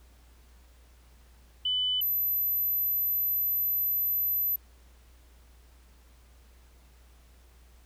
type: tone pair in turn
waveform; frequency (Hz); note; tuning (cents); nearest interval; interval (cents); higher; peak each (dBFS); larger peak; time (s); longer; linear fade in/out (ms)
sine; 3000 / 12038; F#7 / F#9; +23 / +29; 2 octaves; 2406; second; -25; neither; 1.65-2.01 / 2.01-4.56; second; 5
effects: added 60 Hz sine -54 dBFS peak until 7.85 s + pink hiss -63 dBFS RMS until 7.85 s